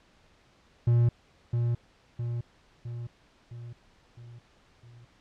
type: tone with echo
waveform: triangle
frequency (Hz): 118.8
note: A#2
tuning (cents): +33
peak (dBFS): -17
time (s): 0.87-1.09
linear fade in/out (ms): 5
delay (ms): 660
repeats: 6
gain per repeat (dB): -5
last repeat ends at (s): 5.05
effects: pink hiss -62 dBFS RMS until 5.2 s + low-pass 5000 Hz 12 dB/octave